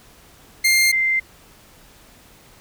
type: tone pair in turn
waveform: sawtooth / sine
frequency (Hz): 2109 / 2085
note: C7 / C7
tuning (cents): +13 / -7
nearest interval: unison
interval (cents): 20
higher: first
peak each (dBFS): -10 / -16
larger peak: first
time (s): 0.64-0.92 / 0.92-1.2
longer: neither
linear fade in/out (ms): 10
effects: pink hiss -49 dBFS RMS until 2.6 s